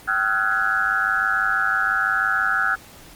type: tone cluster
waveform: sine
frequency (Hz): 773 / 1279 / 1380 / 1486 / 1670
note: G5 / D#6 / F6 / F#6 / G#6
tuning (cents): -24 / +47 / -21 / +7 / +9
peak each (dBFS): -30 / -27 / -23 / -22 / -25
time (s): 0.07-2.76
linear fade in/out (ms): 20
effects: pink hiss -45 dBFS RMS until 3.15 s + Opus 48 kbps